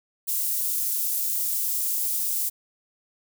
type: high-pass noise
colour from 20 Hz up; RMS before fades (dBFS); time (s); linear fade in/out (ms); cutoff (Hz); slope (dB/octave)
white; -26; 0.27-2.5; 20; 9100; 12
effects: none